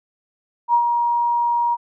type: tone with ADSR envelope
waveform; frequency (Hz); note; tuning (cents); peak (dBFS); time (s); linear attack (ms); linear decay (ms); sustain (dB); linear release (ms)
sine; 949; A#5; +31; -11; 0.68-1.77; 58; 80; -5; 38
effects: none